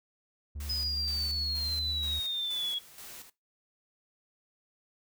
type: tone with pitch glide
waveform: triangle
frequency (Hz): 72.8 to 75.45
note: D2 to D2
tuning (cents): -15 to +47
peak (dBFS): -34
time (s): 0.55-2.2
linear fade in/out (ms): 10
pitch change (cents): +62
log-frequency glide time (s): 1.2-1.83
type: noise with tremolo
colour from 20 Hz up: white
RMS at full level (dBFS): -46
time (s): 0.6-3.3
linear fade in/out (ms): 5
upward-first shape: square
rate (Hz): 2.1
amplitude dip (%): 60
type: exponential sweep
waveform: sine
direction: down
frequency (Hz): 5060 to 3322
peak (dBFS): -30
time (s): 0.69-2.79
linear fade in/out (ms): 10
effects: noise-tail reverb RT60 0.2 s tail -19 dB re dry